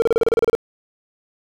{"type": "tone bursts", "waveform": "triangle", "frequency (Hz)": 458.6, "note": "A#4", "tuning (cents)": -28, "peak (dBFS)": -10, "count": 11, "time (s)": [0, 0.551], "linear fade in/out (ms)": 0, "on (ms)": 21, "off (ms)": 32, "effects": []}